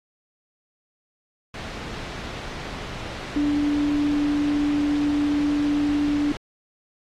sine tone in noise, 292.1 Hz, D4, 9 cents flat, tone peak -19 dBFS, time 3.36-6.32 s, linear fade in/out 2 ms, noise pink, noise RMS -33 dBFS, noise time 1.54-6.37 s, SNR +11 dB, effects low-pass 4000 Hz 12 dB/octave + AAC 48 kbps

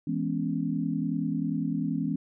sine chord, C# minor seventh, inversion first, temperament equal, 164.81 / 207.7 / 246.9 / 277.2 Hz, E3 / G#3 / B3 / C#4, 0 / 0 / 0 / 0 cents, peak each -31 / -33 / -32 / -31 dBFS, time 0.07-2.16 s, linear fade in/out 5 ms, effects none

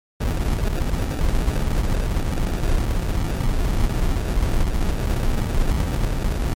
brown noise with sample-and-hold, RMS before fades -20 dBFS, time 0.2-6.54 s, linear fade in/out 10 ms, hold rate 1050 Hz, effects MP3 64 kbps

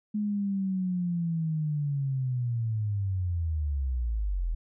sine linear sweep, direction down, 211.9 to 39.13 Hz, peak -26 dBFS, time 0.14-4.55 s, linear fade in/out 10 ms, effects none

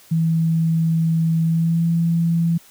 sine tone with pitch glide, 163.2 to 167.4 Hz, E3 to E3, -17 to +27 cents, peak -15 dBFS, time 0.11-2.58 s, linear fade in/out 10 ms, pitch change +44 cents, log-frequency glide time 1.44-1.86 s, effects white hiss -49 dBFS RMS until 2.7 s

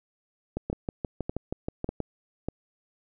two click trains, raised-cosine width 2 ms, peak -16 / -16 dBFS, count 10 / 4, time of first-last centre 0.57-2.003 / 0.7-2.486 s, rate 6.28 / 1.68 Hz, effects none

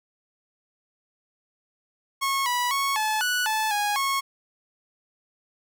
sawtooth tone with pitch steps, 1093 / 979 / 1104 / 863 / 1476 / 870 / 826 / 1095 Hz, C#6 / B5 / C#6 / A5 / F#6 / A5 / G#5 / C#6, -25 / -15 / -7 / -34 / -5 / -20 / -10 / -22 cents, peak -19 dBFS, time 2.21-4.21 s, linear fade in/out 20 ms, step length 250 ms, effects none

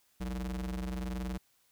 square ring-modulated tone, 65.3 Hz, C2, 3 cents flat, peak -32 dBFS, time 0.2-1.38 s, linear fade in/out 10 ms, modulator 120 Hz, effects white hiss -70 dBFS RMS until 1.71 s

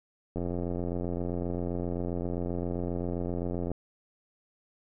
click train, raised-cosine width 2 ms, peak -20 dBFS, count 295, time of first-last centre 0.36-3.716 s, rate 87.6 Hz, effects none

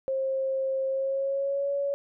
sine tone with pitch glide, 533 to 562.1 Hz, C5 to C#5, +32 to +24 cents, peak -25 dBFS, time 0.08-1.94 s, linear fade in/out 0 ms, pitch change +92 cents, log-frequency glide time 0.87-1.7 s, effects none

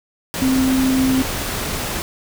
sine tone in noise, 261.6 Hz, C4, in tune, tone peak -14 dBFS, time 0.42-1.22 s, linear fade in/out 0 ms, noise pink, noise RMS -24 dBFS, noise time 0.34-2.02 s, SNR +7 dB, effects none

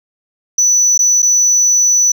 sine tone with dropouts, 5960 Hz, F#8, 12 cents sharp, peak -6 dBFS, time 0.58-2.12 s, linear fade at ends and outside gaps 5 ms, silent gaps 0.978-0.99 / 1.221-1.227 s, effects tanh soft clip ceiling -6 dBFS

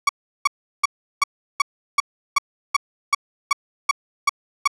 30% pulse tone bursts, 1128 Hz, C#6, 30 cents sharp, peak -10 dBFS, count 13, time 0.07-4.676 s, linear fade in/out 5 ms, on 22 ms, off 360 ms, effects low-pass 8000 Hz 12 dB/octave

